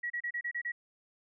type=tone bursts; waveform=sine; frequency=1919 Hz; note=A#6; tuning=50 cents sharp; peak=-32 dBFS; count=7; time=0.03-0.72 s; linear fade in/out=10 ms; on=72 ms; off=31 ms; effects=none